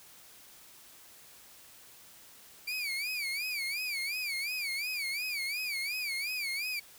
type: tone with vibrato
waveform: 30% pulse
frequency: 2325 Hz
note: D7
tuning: 18 cents flat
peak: -30 dBFS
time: 2.67-6.8 s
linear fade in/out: 10 ms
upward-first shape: sine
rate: 2.8 Hz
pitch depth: 150 cents each way
effects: white hiss -55 dBFS RMS until 6.98 s